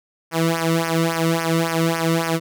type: tone with flanger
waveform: sawtooth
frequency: 164.81 Hz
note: E3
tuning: in tune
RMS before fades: -20 dBFS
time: 0.31-2.4 s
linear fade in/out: 50 ms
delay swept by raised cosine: 0.25 to 1.25 ms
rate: 3.6 Hz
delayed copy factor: -1
effects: none